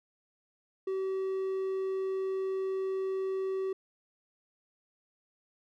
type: tone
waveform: triangle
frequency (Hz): 382.1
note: G4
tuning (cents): -44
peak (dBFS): -28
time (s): 0.87-3.73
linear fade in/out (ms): 5
effects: none